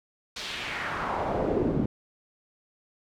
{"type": "noise with band-pass filter sweep", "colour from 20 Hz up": "brown", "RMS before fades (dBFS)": -29, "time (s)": [0.36, 1.86], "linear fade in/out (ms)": 5, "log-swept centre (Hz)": [4500, 230], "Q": 1.9, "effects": []}